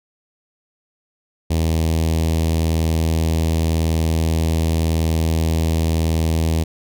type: tone with notch filter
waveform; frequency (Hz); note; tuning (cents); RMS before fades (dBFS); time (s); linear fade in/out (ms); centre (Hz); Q
sawtooth; 80.9; E2; -32; -18; 1.5-6.64; 10; 1400; 0.7
effects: none